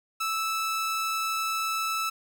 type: tone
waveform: sawtooth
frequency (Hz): 1313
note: E6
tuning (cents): -7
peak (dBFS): -23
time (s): 0.2-2.1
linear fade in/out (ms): 10
effects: none